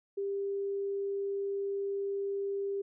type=tone; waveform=sine; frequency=397.2 Hz; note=G4; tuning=23 cents sharp; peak=-31 dBFS; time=0.17-2.82 s; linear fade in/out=10 ms; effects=none